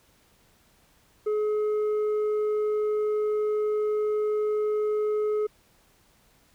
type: tone with tanh clipping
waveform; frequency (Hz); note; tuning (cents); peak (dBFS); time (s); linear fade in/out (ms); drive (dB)
triangle; 424; G#4; +36; -24; 1.26-5.47; 10; 9
effects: pink hiss -62 dBFS RMS until 6.54 s